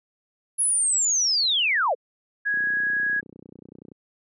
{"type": "linear sweep", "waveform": "sine", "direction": "down", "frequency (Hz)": [10620, 423.8], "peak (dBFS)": -19, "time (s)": [0.58, 1.95], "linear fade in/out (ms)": 20}
{"type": "tone", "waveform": "sine", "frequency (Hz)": 1661.2, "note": "G#6", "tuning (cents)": 0, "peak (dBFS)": -21, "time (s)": [2.45, 3.21], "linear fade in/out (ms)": 20}
{"type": "click train", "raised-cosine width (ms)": 3, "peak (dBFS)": -28, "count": 43, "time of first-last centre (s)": [2.54, 3.917], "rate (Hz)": 30.5}
{"effects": ["high-pass 200 Hz 12 dB/octave"]}